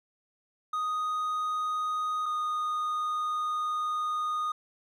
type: tone pair in turn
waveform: triangle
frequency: 1244.5 / 1233.1 Hz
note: D#6 / D#6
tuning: 0 / -16 cents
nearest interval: unison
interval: 16 cents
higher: first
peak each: -26 dBFS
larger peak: neither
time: 0.73-2.26 / 2.26-4.52 s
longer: second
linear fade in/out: 5 ms
effects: none